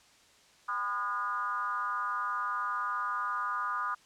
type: tone with frequency modulation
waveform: sine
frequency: 1223 Hz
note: D#6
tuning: 30 cents flat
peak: -30 dBFS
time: 0.68-3.95 s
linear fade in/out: 10 ms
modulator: 217 Hz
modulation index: 1
effects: white hiss -61 dBFS RMS until 4.05 s + low-pass 7000 Hz 12 dB/octave